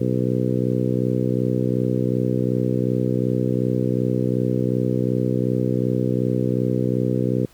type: harmonic tone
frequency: 62.7 Hz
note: B1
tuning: 27 cents sharp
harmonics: 2 / 3 / 4 / 5 / 6 / 7 / 8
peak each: -23 / -25 / -26 / -27 / -28 / -28 / -29 dBFS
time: 0-7.46 s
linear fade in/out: 10 ms
effects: pink hiss -53 dBFS RMS until 7.53 s